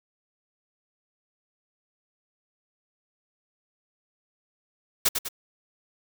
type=noise with echo; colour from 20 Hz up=white; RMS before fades=-20 dBFS; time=5.05-5.09 s; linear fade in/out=10 ms; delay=99 ms; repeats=2; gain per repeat=-6 dB; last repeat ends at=5.288 s; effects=none